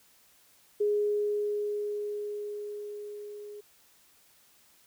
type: tone with level ramp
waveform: sine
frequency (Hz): 415.3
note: G#4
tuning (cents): 0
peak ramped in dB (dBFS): -23 to -41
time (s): 0.8-3.61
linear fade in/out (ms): 10
effects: white hiss -62 dBFS RMS until 4.86 s